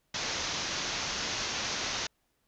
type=low-pass noise; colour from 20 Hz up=white; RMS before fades=-34 dBFS; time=0.14-2.07 s; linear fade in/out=5 ms; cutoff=6600 Hz; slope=96 dB/octave; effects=pink hiss -75 dBFS RMS until 2.47 s